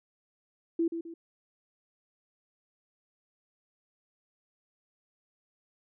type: tone with echo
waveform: sine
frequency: 333.1 Hz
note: E4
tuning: 18 cents sharp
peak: -24 dBFS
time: 0.79-0.88 s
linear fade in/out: 5 ms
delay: 130 ms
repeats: 2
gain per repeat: -8 dB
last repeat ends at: 1.14 s
effects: none